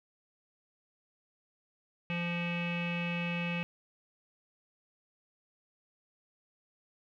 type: tone with low-pass filter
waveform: square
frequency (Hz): 172.5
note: F3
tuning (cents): -21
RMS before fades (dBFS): -34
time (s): 2.1-3.63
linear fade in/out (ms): 0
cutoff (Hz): 2600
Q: 8.9
effects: none